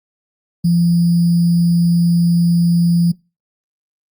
sine tone with sample-and-hold, 171.2 Hz, F3, 34 cents flat, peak -10 dBFS, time 0.64-3.12 s, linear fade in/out 10 ms, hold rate 4900 Hz, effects noise-tail reverb RT60 0.3 s tail -25 dB re dry + Opus 48 kbps

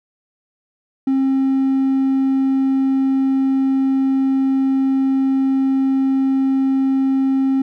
triangle tone, 267.7 Hz, C4, 40 cents sharp, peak -11 dBFS, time 1.07-7.62 s, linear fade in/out 5 ms, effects tanh soft clip ceiling -7 dBFS

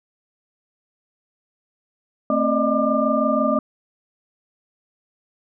sine tone cluster, 225.4 / 265.9 / 596 / 622 / 1196 Hz, A3 / C4 / D5 / D#5 / D6, +42 / +28 / +25 / -1 / +31 cents, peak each -23 dBFS, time 2.3-3.59 s, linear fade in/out 2 ms, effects none

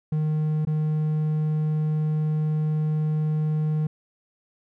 triangle tone with dropouts, 154 Hz, D#3, 17 cents flat, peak -19 dBFS, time 0.12-3.87 s, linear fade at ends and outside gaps 5 ms, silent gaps 0.651-0.67 s, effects none

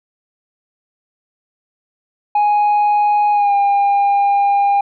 sine tone with pitch glide, 830.6 to 804.2 Hz, G#5 to G5, 0 to +44 cents, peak -8 dBFS, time 2.35-4.81 s, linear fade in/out 5 ms, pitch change -56 cents, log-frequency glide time 3.32-3.54 s, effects tanh soft clip ceiling -10 dBFS

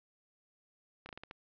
slowing click train, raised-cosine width 0.3 ms, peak -29 dBFS, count 6, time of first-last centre 1.06-1.311 s, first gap 30 ms, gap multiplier 1.26, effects low-pass 4000 Hz 12 dB/octave

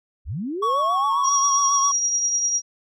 sine linear sweep, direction up, 43.65 to 1108.7 Hz, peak -25 dBFS, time 0.25-1.32 s, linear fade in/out 50 ms
triangle tone with vibrato, 1108.7 Hz, C#6, in tune, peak -17 dBFS, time 0.62-1.92 s, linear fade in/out 10 ms, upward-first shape sine, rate 7.4 Hz, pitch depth 32 cents each way
sine tone with tremolo, 5710 Hz, F8, 37 cents sharp, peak -17 dBFS, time 1.23-2.62 s, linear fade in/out 50 ms, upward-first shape triangle, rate 10 Hz, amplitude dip 45%
effects none

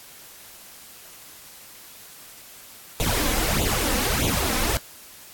pink noise with flanger, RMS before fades -23 dBFS, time 3-4.77 s, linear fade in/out 0 ms, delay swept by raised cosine 0.28 to 3.98 ms, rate 1.6 Hz, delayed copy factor +0.9, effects white hiss -45 dBFS RMS until 5.33 s + AAC 64 kbps

